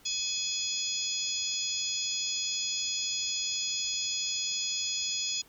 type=harmonic tone with a mistuned harmonic; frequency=843 Hz; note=G#5; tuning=26 cents sharp; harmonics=3 / 4 / 5 / 6 / 7 / 8; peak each=-41 / -35 / -41 / -35 / -44 / -34 dBFS; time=0.05-5.42 s; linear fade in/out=10 ms; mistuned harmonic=6; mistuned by=-21 cents; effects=pink hiss -59 dBFS RMS until 5.48 s